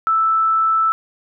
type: tone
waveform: sine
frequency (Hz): 1318.5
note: E6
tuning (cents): 0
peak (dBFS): -13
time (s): 0.07-0.92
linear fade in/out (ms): 0
effects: none